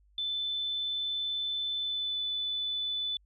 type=tone with pitch glide; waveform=sine; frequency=3519 to 3493 Hz; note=A7 to A7; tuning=0 to -13 cents; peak=-30 dBFS; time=0.18-3.17 s; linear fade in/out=2 ms; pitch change=-13 cents; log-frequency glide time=1.78-2.2 s; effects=added 50 Hz sine -61 dBFS peak until 3.25 s